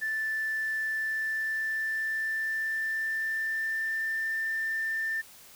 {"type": "tone with pitch glide", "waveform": "sine", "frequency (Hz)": [1760, 1787.7], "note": ["A6", "A6"], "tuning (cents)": [0, 27], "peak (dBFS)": -27, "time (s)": [0.01, 5.22], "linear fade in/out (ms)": 20, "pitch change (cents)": 27, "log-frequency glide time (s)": [0.86, 4.29], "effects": ["tanh soft clip ceiling -23 dBFS", "white hiss -52 dBFS RMS until 5.55 s"]}